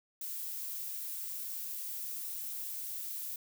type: noise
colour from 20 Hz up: violet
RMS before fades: -40 dBFS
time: 0.21-3.36 s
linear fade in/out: 2 ms
effects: none